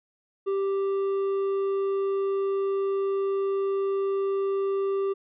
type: tone with hard clipping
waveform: sine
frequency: 392 Hz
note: G4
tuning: in tune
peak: -25 dBFS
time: 0.46-5.14 s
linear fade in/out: 20 ms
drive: 5 dB
effects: resampled to 8000 Hz